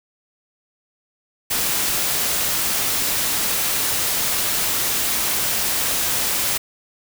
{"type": "noise", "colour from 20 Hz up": "white", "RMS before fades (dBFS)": -21, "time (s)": [1.5, 6.58], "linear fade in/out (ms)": 10, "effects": []}